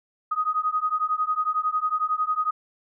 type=beating tone pair; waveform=sine; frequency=1245 / 1256 Hz; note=D#6 / D#6; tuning=+1 / +16 cents; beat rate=11 Hz; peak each=-25 dBFS; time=0.31-2.51 s; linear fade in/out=10 ms; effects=none